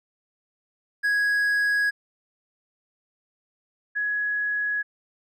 triangle / sine tone pair in turn, 1661.2 / 1676.6 Hz, G#6 / G#6, 0 / +16 cents, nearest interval unison, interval 16 cents, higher second, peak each -18 / -23 dBFS, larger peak first, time 1.03-1.91 / 3.95-4.83 s, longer neither, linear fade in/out 20 ms, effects none

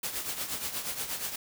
white noise with tremolo, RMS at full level -32 dBFS, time 0.03-1.36 s, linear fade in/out 5 ms, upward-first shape triangle, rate 8.4 Hz, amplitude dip 70%, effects none

